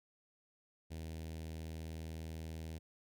sawtooth tone with notch filter, 80.1 Hz, E2, 49 cents flat, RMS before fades -45 dBFS, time 0.9-2.79 s, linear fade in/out 20 ms, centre 1200 Hz, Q 0.85, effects none

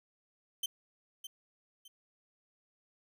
sawtooth tone with echo, 3100 Hz, G7, 20 cents flat, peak -29 dBFS, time 0.63-0.66 s, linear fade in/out 5 ms, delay 610 ms, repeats 2, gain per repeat -10 dB, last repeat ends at 1.88 s, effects none

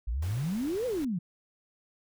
sine exponential two-way sweep, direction up then down, 50.8 to 523.3 to 161.9 Hz, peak -28 dBFS, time 0.07-1.19 s, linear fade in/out 10 ms, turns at 0.86 s
pink noise, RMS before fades -46 dBFS, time 0.22-1.05 s, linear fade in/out 5 ms
effects none

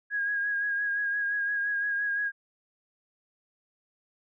sine tone with vibrato, 1643 Hz, G#6, 19 cents flat, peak -26 dBFS, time 0.1-2.32 s, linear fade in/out 50 ms, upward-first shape sine, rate 5.8 Hz, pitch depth 29 cents each way, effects none

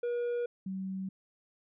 triangle / sine tone pair in turn, 480 / 190.49 Hz, B4 / G3, -49 / -49 cents, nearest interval octave + major third, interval 1600 cents, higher first, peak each -28 / -34 dBFS, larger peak first, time 0.03-0.46 / 0.66-1.09 s, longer neither, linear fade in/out 5 ms, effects resampled to 8000 Hz

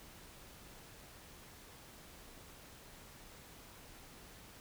silence, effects pink hiss -56 dBFS RMS until 4.6 s

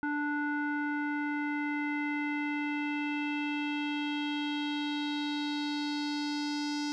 square tone with low-pass filter sweep, 293.7 Hz, D4, in tune, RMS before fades -33 dBFS, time 0.03-6.92 s, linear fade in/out 0 ms, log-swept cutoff 1400 to 5300 Hz, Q 3.9, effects none

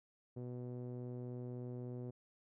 sawtooth tone with low-pass filter, 123.47 Hz, B2, in tune, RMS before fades -45 dBFS, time 0.36-2.11 s, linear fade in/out 10 ms, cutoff 440 Hz, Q 1.6, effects none

